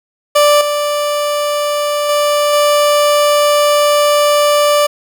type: tone with level steps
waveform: 30% pulse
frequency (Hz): 587.3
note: D5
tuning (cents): 0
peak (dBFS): -4 / -11 / -8 / -6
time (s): 0.35-4.87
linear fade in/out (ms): 10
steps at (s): 0.61 / 2.09 / 2.53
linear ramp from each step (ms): 2
effects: none